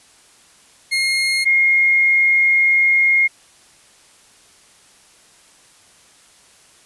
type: tone pair in turn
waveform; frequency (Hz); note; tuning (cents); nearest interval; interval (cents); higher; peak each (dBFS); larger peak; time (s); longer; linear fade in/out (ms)
30% pulse / sine; 2141 / 2141; C7 / C7; +39 / +39; unison; 0; neither; -13 / -11; second; 0.91-1.45 / 1.45-3.28; second; 20
effects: white hiss -50 dBFS RMS until 6.85 s + resampled to 24000 Hz